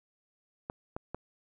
clicks, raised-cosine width 1 ms, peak -22 dBFS, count 3, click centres 0.699 / 0.965 / 1.146 s, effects none

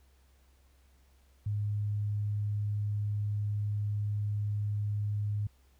sine tone, 103.83 Hz, G#2, in tune, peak -29 dBFS, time 1.46-5.47 s, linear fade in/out 5 ms, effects added 66 Hz sine -61 dBFS peak until 5.79 s + pink hiss -70 dBFS RMS until 5.79 s

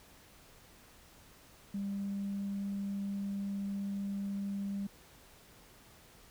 sine tone, 198.9 Hz, G3, 25 cents sharp, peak -33 dBFS, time 1.74-4.87 s, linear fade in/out 5 ms, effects tanh soft clip ceiling -30 dBFS + pink hiss -59 dBFS RMS until 6.3 s

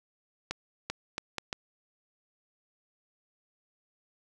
accelerating click train, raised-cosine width 0.2 ms, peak -15 dBFS, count 5, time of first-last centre 0.51-1.529 s, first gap 390 ms, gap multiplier 0.72, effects none

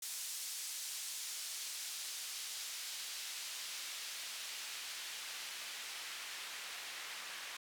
white noise with band-pass filter sweep, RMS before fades -45 dBFS, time 0.02-7.57 s, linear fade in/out 5 ms, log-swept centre 6600 to 2000 Hz, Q 0.75, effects none

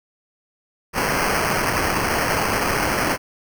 white noise with sample-and-hold, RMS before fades -21 dBFS, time 0.93-3.18 s, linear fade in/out 50 ms, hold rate 3675 Hz, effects none

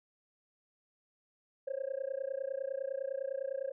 sine tone with amplitude modulation, 540 Hz, C#5, 45 cents flat, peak -29 dBFS, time 1.67-3.72 s, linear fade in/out 10 ms, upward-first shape sine, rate 29.9 Hz, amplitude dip 100%, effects tanh soft clip ceiling -29 dBFS

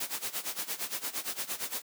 white noise with tremolo, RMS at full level -33 dBFS, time 0-1.82 s, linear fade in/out 5 ms, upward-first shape sine, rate 8.7 Hz, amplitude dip 85%, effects high-pass 200 Hz 12 dB/octave

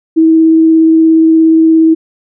sine tone with vibrato, 322.5 Hz, E4, 38 cents flat, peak -3 dBFS, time 0.16-1.95 s, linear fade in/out 20 ms, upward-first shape triangle, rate 17 Hz, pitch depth 10 cents each way, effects none

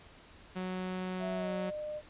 sawtooth tone, 184.6 Hz, F#3, 4 cents flat, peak -31 dBFS, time 0.55-1.71 s, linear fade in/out 20 ms
sine tone with pitch glide, 659.3 to 604.6 Hz, E5 to D#5, 0 to -50 cents, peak -36 dBFS, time 1.19-2.02 s, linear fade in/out 50 ms, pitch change -150 cents, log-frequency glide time 1.36-1.52 s
effects pink hiss -56 dBFS RMS until 2.09 s + resampled to 8000 Hz

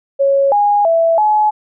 sine tone with pitch steps, 552 / 822 / 662 / 850 Hz, C#5 / G#5 / E5 / G#5, -7 / -18 / +7 / +40 cents, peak -9 dBFS, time 0.19-1.51 s, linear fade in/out 20 ms, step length 330 ms, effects none

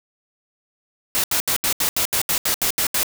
white noise bursts, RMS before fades -20 dBFS, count 12, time 1.15-3.031 s, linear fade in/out 0 ms, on 88 ms, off 75 ms, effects none

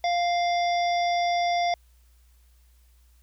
harmonic tone, 698 Hz, F5, 1 cent flat, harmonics 1 / 3 / 5 / 7 / 8, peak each -22 / -32 / -36 / -39 / -40 dBFS, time 0.04-1.74 s, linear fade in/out 2 ms, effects added 60 Hz sine -55 dBFS peak until 3.22 s + white hiss -67 dBFS RMS until 3.22 s

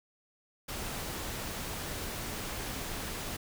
pink noise, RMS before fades -38 dBFS, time 0.68-3.37 s, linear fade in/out 10 ms, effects none

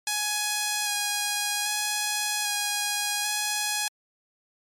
5% pulse tone with vibrato, 830.6 Hz, G#5, in tune, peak -13 dBFS, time 0.07-3.88 s, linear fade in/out 2 ms, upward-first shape square, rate 0.63 Hz, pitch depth 13 cents each way, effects MP3 64 kbps

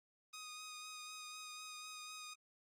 10% pulse tone with vibrato, 1244.5 Hz, D#6, in tune, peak -40 dBFS, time 0.33-2.34 s, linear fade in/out 10 ms, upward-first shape sine, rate 4 Hz, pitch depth 18 cents each way, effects AAC 48 kbps

